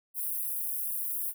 white high-pass noise, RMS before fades -33 dBFS, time 0.14-1.34 s, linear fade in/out 50 ms, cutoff 10000 Hz, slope 48 dB/octave, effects none

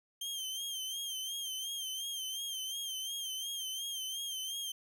sawtooth tone with vibrato, 3155 Hz, G7, 10 cents sharp, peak -34 dBFS, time 0.21-4.72 s, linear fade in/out 5 ms, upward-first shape sine, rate 2.8 Hz, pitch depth 63 cents each way, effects none

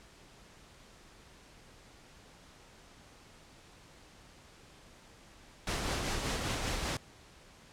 pink noise with tremolo, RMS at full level -33 dBFS, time 5.67-6.97 s, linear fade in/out 2 ms, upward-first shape sine, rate 5.1 Hz, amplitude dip 30%, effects pink hiss -57 dBFS RMS until 7.72 s + low-pass 8000 Hz 12 dB/octave

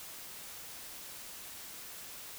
silence, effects white hiss -47 dBFS RMS until 2.38 s

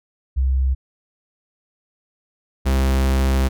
sine / 45% pulse tone pair in turn, 65.7 / 66.27 Hz, C2 / C2, +8 / +23 cents, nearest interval unison, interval 15 cents, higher second, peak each -15 dBFS, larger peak neither, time 0.36-0.75 / 2.65-3.49 s, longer second, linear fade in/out 20 ms, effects none

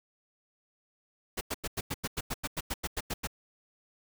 pink noise bursts, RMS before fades -33 dBFS, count 15, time 1.37-3.273 s, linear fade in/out 10 ms, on 41 ms, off 92 ms, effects none

